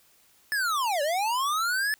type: linear two-way sweep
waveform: square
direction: down then up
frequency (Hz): 1756 to 555 to 1756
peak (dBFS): -25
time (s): 0.52-1.94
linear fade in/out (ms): 0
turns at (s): 1.02
effects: white hiss -61 dBFS RMS until 1.99 s